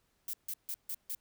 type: noise bursts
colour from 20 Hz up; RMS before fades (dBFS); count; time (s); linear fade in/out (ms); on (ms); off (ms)
violet; -38; 5; 0.28-1.15; 2; 54; 150
effects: pink hiss -75 dBFS RMS until 1.2 s